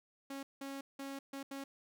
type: tone bursts at uneven times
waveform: sawtooth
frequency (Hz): 274.5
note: C#4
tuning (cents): -17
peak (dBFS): -38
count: 5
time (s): 0.3-0.43 / 0.61-0.81 / 0.99-1.19 / 1.33-1.43 / 1.51-1.64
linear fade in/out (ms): 5
effects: none